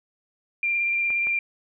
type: tone with vibrato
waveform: sine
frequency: 2381 Hz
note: D7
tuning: 23 cents sharp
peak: -21 dBFS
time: 0.63-1.39 s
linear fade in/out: 2 ms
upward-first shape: square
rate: 17 Hz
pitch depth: 11 cents each way
type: clicks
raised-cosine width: 0.5 ms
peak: -24 dBFS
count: 2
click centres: 1.104 / 1.27 s
effects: none